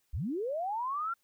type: linear sweep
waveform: sine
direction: up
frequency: 43.08 to 1396.9 Hz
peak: -31 dBFS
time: 0.13-1.14 s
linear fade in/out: 10 ms
effects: white hiss -75 dBFS RMS until 1.23 s